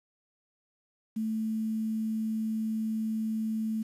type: tone with quantisation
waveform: sine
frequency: 220 Hz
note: A3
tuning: in tune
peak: -28 dBFS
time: 1.16-3.83 s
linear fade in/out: 10 ms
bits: 9
effects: resampled to 32000 Hz